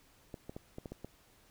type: clicks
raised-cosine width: 2 ms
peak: -29 dBFS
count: 7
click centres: 0.342 / 0.495 / 0.565 / 0.784 / 0.858 / 0.92 / 1.046 s
effects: pink hiss -65 dBFS RMS until 1.5 s